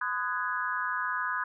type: chord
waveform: sine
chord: G# minor seventh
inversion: first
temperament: equal with one note detuned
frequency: 1013.8 / 1244.5 / 1480 / 1661.2 Hz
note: B5 / D#6 / F#6 / G#6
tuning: +45 / 0 / 0 / 0 cents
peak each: -34 dBFS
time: 0.01-1.44 s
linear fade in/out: 5 ms
effects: none